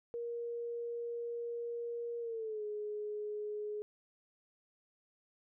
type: tone with pitch glide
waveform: sine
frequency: 471.4 to 420 Hz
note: A#4 to G#4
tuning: +19 to +19 cents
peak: -37 dBFS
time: 0.14-3.82 s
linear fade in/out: 0 ms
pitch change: -200 cents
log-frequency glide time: 2.2-2.64 s
effects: none